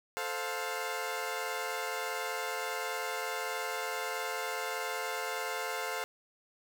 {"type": "chord", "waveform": "15% pulse", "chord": "F major", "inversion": "first", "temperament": "equal with one note detuned", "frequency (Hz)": [440, 523.3, 704.9], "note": ["A4", "C5", "F5"], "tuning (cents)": [0, 0, 16], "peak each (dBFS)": -32, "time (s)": [0.17, 6.04], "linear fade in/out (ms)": 0, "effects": []}